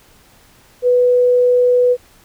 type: tone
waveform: sine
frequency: 493.9 Hz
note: B4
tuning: in tune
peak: -9 dBFS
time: 0.82-1.97 s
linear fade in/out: 50 ms
effects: pink hiss -49 dBFS RMS until 2.24 s